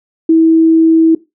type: tone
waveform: sine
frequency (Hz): 324.5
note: E4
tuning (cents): -27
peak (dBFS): -4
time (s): 0.29-1.15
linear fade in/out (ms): 5
effects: noise-tail reverb RT60 0.2 s tail -17 dB re dry